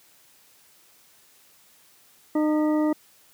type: harmonic tone with a mistuned harmonic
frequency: 305.3 Hz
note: D#4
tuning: 33 cents flat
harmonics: 1 / 2 / 3 / 4 / 6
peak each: -20 / -28 / -34 / -37 / -42 dBFS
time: 2.35-2.93 s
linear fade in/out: 5 ms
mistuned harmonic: 6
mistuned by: +93 cents
effects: white hiss -57 dBFS RMS until 3.33 s + high-pass 80 Hz 12 dB/octave